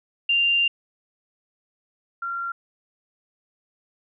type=tone pair in turn; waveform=sine; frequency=2787 / 1378.3 Hz; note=F7 / F6; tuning=-4 / -23 cents; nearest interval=octave; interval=1219 cents; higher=first; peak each=-17 / -26 dBFS; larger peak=first; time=0.29-0.68 / 2.22-2.52 s; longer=first; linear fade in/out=5 ms; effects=none